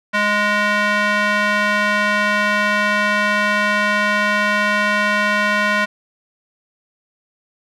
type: tone with band-pass filter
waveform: square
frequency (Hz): 207.7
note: G#3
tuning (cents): 0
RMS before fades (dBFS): -17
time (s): 0.13-5.86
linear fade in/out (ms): 20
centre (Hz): 1700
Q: 1.7
effects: none